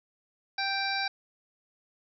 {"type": "harmonic tone", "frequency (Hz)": 784, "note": "G5", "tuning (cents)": 0, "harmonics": [1, 2, 3, 5, 6, 7], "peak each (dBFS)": [-33, -33, -35, -36, -36, -41], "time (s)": [0.58, 1.08], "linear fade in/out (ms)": 5, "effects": []}